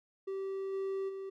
triangle tone with level steps, 387.4 Hz, G4, 20 cents flat, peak -33 / -31 / -37 dBFS, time 0.27-1.3 s, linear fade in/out 10 ms, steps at 0.72 / 1.08 s, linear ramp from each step 20 ms, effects none

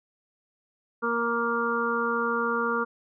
harmonic tone, 234 Hz, A#3, 7 cents sharp, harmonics 1 / 2 / 4 / 5 / 6, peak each -32 / -29 / -34 / -29 / -29 dBFS, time 1.02-2.85 s, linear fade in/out 20 ms, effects none

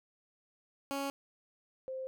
15% pulse / sine tone pair in turn, 277.2 / 523.3 Hz, C#4 / C5, 0 / 0 cents, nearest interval major seventh, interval 1100 cents, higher second, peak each -28 / -37 dBFS, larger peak first, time 0.91-1.1 / 1.88-2.07 s, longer neither, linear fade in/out 0 ms, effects none

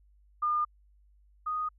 sine tone pair in turn, 1211 / 1240.7 Hz, D#6 / D#6, -47 / -5 cents, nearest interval unison, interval 42 cents, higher second, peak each -25 / -29 dBFS, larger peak first, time 0.42-0.65 / 1.46-1.69 s, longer neither, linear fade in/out 10 ms, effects added 50 Hz sine -59 dBFS peak until 1.78 s

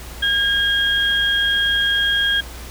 sine tone pair together, 1624 / 3259 Hz, G#6 / G#7, -39 / -33 cents, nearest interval octave, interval 1206 cents, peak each -18 dBFS, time 0.22-2.41 s, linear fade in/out 10 ms, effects added 60 Hz sine -34 dBFS peak until 2.7 s + pink hiss -37 dBFS RMS until 2.7 s

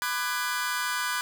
sawtooth chord, G# half-diminished seventh, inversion first, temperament just, 996.7 / 1196.1 / 1495.1 / 1661.2 Hz, B5 / D6 / F#6 / G#6, +16 / +31 / +18 / 0 cents, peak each -29 / -30 / -27 / -31 dBFS, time 0.02-1.21 s, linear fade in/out 0 ms, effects 9-bit

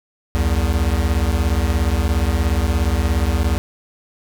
square beating tone pair, 65.41 / 82.41 Hz, C2 / E2, 0 / 0 cents, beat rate 17 Hz, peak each -19 dBFS, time 0.35-3.58 s, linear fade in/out 0 ms, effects none

